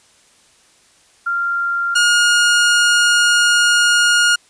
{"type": "tone pair in turn", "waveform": ["sine", "sawtooth"], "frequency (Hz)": [1389, 1428.1], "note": ["F6", "F6"], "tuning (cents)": [-10, 38], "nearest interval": "unison", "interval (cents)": 48, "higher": "second", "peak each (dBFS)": [-16, -7], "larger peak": "second", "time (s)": [[1.26, 1.95], [1.95, 4.36]], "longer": "second", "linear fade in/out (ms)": 10, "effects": ["white hiss -52 dBFS RMS until 4.49 s", "resampled to 22050 Hz"]}